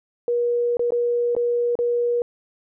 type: tone with dropouts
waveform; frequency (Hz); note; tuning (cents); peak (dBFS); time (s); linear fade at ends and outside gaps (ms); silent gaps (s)
sine; 479; A#4; +47; -18; 0.28-2.22; 1; 0.77-0.794 / 0.906-0.921 / 1.351-1.365 / 1.754-1.789
effects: none